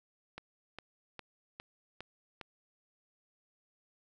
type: click train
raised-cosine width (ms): 0.3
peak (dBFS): -27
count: 6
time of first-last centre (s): 0.38-2.413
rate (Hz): 2.46
effects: none